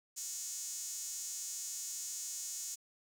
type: tone with high-pass filter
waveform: sawtooth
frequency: 365.2 Hz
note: F#4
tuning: 23 cents flat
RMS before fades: -42 dBFS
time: 0.16-2.76 s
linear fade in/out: 20 ms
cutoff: 6800 Hz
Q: 4.1
effects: 10-bit